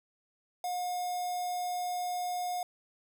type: tone with notch filter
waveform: square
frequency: 718 Hz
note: F5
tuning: 48 cents sharp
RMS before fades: -34 dBFS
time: 0.64-2.63 s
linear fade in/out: 2 ms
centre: 2500 Hz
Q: 0.89
effects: none